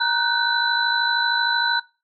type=tone cluster; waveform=sine; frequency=941 / 1482 / 1535 / 3996 Hz; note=A#5 / F#6 / G6 / B7; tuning=+16 / +2 / -37 / +20 cents; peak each=-23 dBFS; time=0-1.8 s; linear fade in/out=10 ms; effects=noise-tail reverb RT60 0.3 s tail -20 dB re dry + MP3 48 kbps